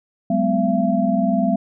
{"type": "tone cluster", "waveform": "sine", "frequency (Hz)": [190.5, 210.7, 252.1, 677], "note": ["G3", "G#3", "B3", "E5"], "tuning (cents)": [-49, 25, 36, 46], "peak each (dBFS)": -21, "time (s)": [0.3, 1.56], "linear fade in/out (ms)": 5, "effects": []}